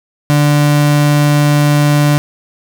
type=tone; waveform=35% pulse; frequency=146.83 Hz; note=D3; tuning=in tune; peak=-6 dBFS; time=0.3-2.18 s; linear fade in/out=0 ms; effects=none